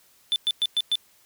triangle tone bursts, 3520 Hz, A7, in tune, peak -18 dBFS, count 5, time 0.32-0.955 s, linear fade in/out 0 ms, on 39 ms, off 110 ms, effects white hiss -59 dBFS RMS until 1.25 s

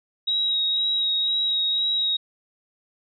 sine tone with vibrato, 3813 Hz, A#7, 38 cents sharp, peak -20 dBFS, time 0.27-2.17 s, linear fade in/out 10 ms, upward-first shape sine, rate 2 Hz, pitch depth 18 cents each way, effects none

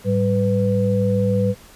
sine tone cluster, 106.3 / 193.1 / 496.6 Hz, G#2 / G3 / B4, +41 / -26 / +9 cents, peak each -20 dBFS, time 0.04-1.55 s, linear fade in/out 50 ms, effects pink hiss -46 dBFS RMS until 1.75 s + resampled to 32000 Hz

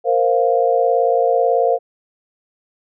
sine chord, Bb suspended second, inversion none, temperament just, 466.2 / 524.4 / 699.2 Hz, Bb4 / C5 / F5, 0 / +4 / +2 cents, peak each -17 dBFS, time 0.04-1.79 s, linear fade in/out 50 ms, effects none

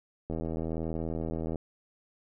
click train, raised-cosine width 2 ms, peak -21 dBFS, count 103, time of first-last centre 0.3-1.558 s, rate 81.1 Hz, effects none

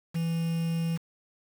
triangle tone with quantisation, 165.6 Hz, E3, 8 cents sharp, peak -24 dBFS, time 0.14-0.98 s, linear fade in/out 20 ms, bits 7, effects none

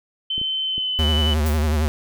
sine tone with pitch glide, 3073 to 2991 Hz, G7 to F#7, -35 to +18 cents, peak -21 dBFS, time 0.3-1.34 s, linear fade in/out 5 ms, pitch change -47 cents, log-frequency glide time 0.64-1.12 s
clicks, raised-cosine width 3 ms, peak -22 dBFS, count 3, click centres 0.38 / 0.415 / 0.78 s
square tone with vibrato, 76.4 Hz, D#2, 31 cents flat, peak -18 dBFS, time 0.99-1.88 s, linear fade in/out 0 ms, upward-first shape sine, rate 11 Hz, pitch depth 79 cents each way
blue noise with exponential decay, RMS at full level -30 dBFS, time 1.46-1.74 s, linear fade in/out 2 ms, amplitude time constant 59 ms
effects none

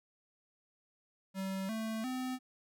square tone with pitch steps, 191.8 / 221.6 / 256 Hz, G3 / A3 / C4, -37 / +13 / -38 cents, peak -36 dBFS, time 1.34-2.39 s, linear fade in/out 50 ms, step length 350 ms, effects none

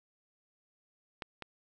clicks, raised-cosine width 0.3 ms, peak -22 / -25 dBFS, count 2, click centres 1.222 / 1.423 s, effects none

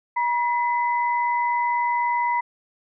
sine tone pair together, 959 / 2018 Hz, A#5 / B6, +49 / +37 cents, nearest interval octave + minor second, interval 1288 cents, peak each -20 / -28 dBFS, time 0.16-2.41 s, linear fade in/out 10 ms, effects none

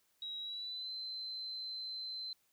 sine tone with pitch glide, 3849 to 4078 Hz, B7 to C8, -45 to -45 cents, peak -40 dBFS, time 0.22-2.33 s, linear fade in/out 2 ms, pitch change +100 cents, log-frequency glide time 0.39-0.92 s, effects white hiss -75 dBFS RMS until 2.52 s

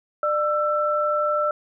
sine tone pair together, 598 / 1334 Hz, D5 / E6, +31 / +20 cents, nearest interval octave + major second, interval 1389 cents, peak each -22 dBFS, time 0.23-1.51 s, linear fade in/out 2 ms, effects none

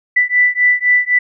sine beating tone pair, 1978 / 1981.9 Hz, B6 / B6, +2 / +6 cents, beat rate 3.9 Hz, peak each -13 dBFS, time 0.16-1.19 s, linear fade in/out 10 ms, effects none

